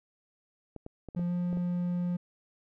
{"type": "clicks", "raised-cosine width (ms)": 2, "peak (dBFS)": -28, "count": 7, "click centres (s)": [0.763, 0.864, 1.087, 1.149, 1.194, 1.529, 1.572]}
{"type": "tone with pitch glide", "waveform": "triangle", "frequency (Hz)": [174.61, 176.64], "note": ["F3", "F3"], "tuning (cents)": [0, 20], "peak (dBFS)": -26, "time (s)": [1.16, 2.17], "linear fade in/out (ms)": 10, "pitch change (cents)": 20, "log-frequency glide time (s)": [1.27, 1.32]}
{"effects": []}